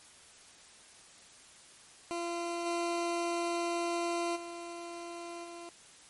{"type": "tone with level steps", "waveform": "20% pulse", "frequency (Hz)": 342.6, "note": "F4", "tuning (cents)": -33, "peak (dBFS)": [-29, -26, -36, -39], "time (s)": [2.11, 5.69], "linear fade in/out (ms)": 0, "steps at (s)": [2.65, 4.35, 5.43], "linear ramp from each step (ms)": 20, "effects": ["white hiss -56 dBFS RMS until 6.09 s", "MP3 48 kbps"]}